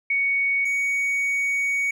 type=tone pair in turn; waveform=sine / triangle; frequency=2230 / 2240 Hz; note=C#7 / C#7; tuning=+10 / +18 cents; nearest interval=unison; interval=8 cents; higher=second; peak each=-19 dBFS; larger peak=neither; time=0.1-0.65 / 0.65-1.91 s; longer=second; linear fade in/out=5 ms; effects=none